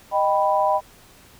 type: chord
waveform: sine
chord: Eb augmented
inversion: none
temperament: equal with one note detuned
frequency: 618.3 / 784 / 987.8 Hz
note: Eb5 / G5 / B5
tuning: -11 / 0 / 0 cents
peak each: -21 dBFS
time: 0.11-0.81 s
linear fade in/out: 50 ms
effects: pink hiss -50 dBFS RMS until 1.39 s